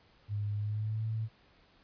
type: tone with pitch glide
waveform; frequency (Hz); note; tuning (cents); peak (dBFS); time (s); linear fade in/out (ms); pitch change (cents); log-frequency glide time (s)
sine; 103.4 to 110.82; G#2 to A2; -7 to +13; -31; 0.28-1.29; 50; +120; 0.56-1.06
effects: pink hiss -64 dBFS RMS until 1.83 s + resampled to 11025 Hz